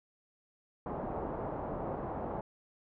white low-pass noise, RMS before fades -38 dBFS, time 0.86-2.41 s, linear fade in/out 2 ms, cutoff 890 Hz, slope 24 dB/octave, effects none

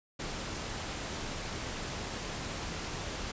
pink noise, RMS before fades -38 dBFS, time 0.19-3.32 s, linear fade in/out 10 ms, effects resampled to 16000 Hz

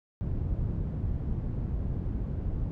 white low-pass noise, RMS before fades -31 dBFS, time 0.21-2.71 s, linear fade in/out 0 ms, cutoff 110 Hz, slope 12 dB/octave, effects none

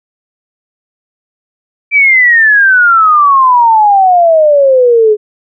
sine exponential sweep, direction down, 2349 to 415.3 Hz, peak -3 dBFS, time 1.91-5.17 s, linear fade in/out 50 ms, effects none

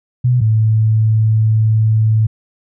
sine tone pair in turn, 124 / 109.77 Hz, B2 / A2, +7 / -4 cents, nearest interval major second, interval 211 cents, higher first, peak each -9 dBFS, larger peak neither, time 0.24-0.41 / 0.41-2.27 s, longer second, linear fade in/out 10 ms, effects none

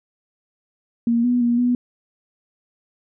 sine tone with pitch steps, 234 / 245.2 / 238.2 / 245.2 Hz, A#3 / B3 / A#3 / B3, +7 / -12 / +38 / -12 cents, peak -15 dBFS, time 1.07-1.75 s, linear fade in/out 2 ms, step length 170 ms, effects none

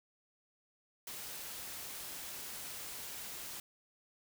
white noise, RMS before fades -45 dBFS, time 1.07-3.6 s, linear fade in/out 2 ms, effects none

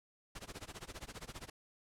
pink noise with tremolo, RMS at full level -45 dBFS, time 0.35-1.5 s, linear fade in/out 5 ms, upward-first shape sine, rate 15 Hz, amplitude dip 95%, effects low-pass 10000 Hz 12 dB/octave

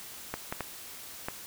clicks, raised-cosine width 0.5 ms, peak -17 dBFS, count 4, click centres 0.34 / 0.525 / 0.607 / 1.285 s, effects white hiss -45 dBFS RMS until 1.46 s

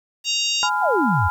harmonic tone, 932.3 Hz, A#5, in tune, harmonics 3 / 4 / 5 / 6 / 7 / 8, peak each -23 / -25 / -27 / -29 / -30 / -31 dBFS, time 0.24-0.7 s, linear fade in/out 50 ms
sine chord, F diminished, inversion first, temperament just, 838.1 / 1005.8 / 1396.9 Hz, Ab5 / Cb6 / F6, +16 / +31 / 0 cents, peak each -23 dBFS, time 0.63-1.3 s, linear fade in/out 0 ms
sine exponential sweep, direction down, 842 to 78.1 Hz, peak -18 dBFS, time 0.81-1.29 s, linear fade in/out 20 ms
effects 8-bit

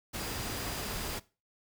sine tone in noise, 4872 Hz, D#8, 37 cents flat, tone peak -48 dBFS, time 0.18-1.18 s, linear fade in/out 20 ms, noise pink, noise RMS -37 dBFS, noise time 0.13-1.2 s, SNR -14 dB, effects noise-tail reverb RT60 0.3 s tail -19 dB re dry

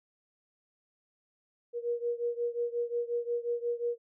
sine beating tone pair, 473.8 / 479.4 Hz, A#4 / A#4, +28 / +48 cents, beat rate 5.6 Hz, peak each -32 / -34 dBFS, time 1.73-3.98 s, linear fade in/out 50 ms, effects none

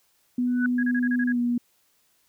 sine tone with pitch glide, 246.9 to 241.1 Hz, B3 to B3, 0 to -41 cents, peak -21 dBFS, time 0.38-1.58 s, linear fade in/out 5 ms, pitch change -41 cents, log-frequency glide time 1.3-1.39 s
sine tone with exponential growth, 1491 Hz, F#6, 13 cents sharp, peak -21 dBFS, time 0.47-0.66 s, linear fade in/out 2 ms, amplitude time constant 40 ms
sine tone bursts, 1654 Hz, G#6, 8 cents flat, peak -27 dBFS, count 7, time 0.78-1.323 s, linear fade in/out 5 ms, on 51 ms, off 31 ms
effects white hiss -66 dBFS RMS until 2.28 s

